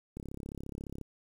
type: click train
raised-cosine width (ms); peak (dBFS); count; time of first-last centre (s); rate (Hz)
3; -28; 30; 0.17-1.013; 34.4
effects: 9-bit